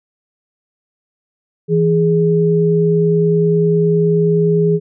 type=tone pair together; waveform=sine; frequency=164.81 / 415.3 Hz; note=E3 / G#4; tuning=0 / 0 cents; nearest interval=octave + major third; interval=1600 cents; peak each=-13 dBFS; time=1.68-4.8 s; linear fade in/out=50 ms; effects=none